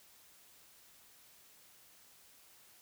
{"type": "silence", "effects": ["white hiss -62 dBFS RMS until 2.81 s"]}